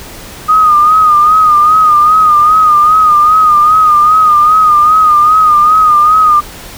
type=tone with vibrato; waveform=sine; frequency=1233 Hz; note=D#6; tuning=16 cents flat; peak=-3 dBFS; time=0.48-6.41 s; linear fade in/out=20 ms; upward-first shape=sine; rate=2.5 Hz; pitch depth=59 cents each way; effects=pink hiss -29 dBFS RMS until 6.77 s